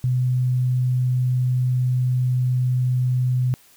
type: tone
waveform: sine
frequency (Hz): 126.2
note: B2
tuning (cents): +38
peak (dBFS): -17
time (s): 0.04-3.54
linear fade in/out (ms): 0
effects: white hiss -53 dBFS RMS until 3.76 s